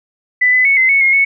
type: tone with pitch steps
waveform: sine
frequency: 1994 / 2011 / 2210 / 2057 / 2210 / 2148 / 2209 Hz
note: B6 / B6 / C#7 / C7 / C#7 / C7 / C#7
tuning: +16 / +31 / -6 / -30 / -6 / +45 / -7 cents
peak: -8 dBFS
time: 0.41-1.25 s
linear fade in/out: 10 ms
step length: 120 ms
effects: none